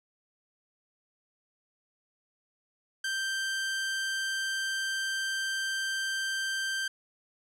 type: tone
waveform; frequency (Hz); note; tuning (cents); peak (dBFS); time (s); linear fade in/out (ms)
sawtooth; 1568; G6; 0; -26; 3.04-6.88; 5
effects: low-pass 10000 Hz 12 dB/octave